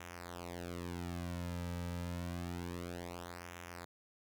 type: tone with flanger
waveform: sawtooth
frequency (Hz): 87.31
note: F2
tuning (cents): 0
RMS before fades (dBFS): -43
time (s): 0-3.85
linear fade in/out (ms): 5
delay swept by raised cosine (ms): 0.22 to 2.82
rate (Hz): 0.28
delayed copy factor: -0.8
effects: none